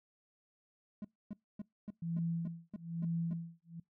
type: tone bursts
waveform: triangle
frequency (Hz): 207.7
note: G#3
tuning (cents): 0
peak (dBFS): -37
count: 9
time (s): 1.02-3.334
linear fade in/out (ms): 2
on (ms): 26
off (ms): 260
type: tone with tremolo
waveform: sine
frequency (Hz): 167.4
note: E3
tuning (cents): +27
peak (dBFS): -32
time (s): 2.02-3.8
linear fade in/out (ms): 5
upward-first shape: sine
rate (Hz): 1.1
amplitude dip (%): 100
effects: noise-tail reverb RT60 0.2 s tail -24 dB re dry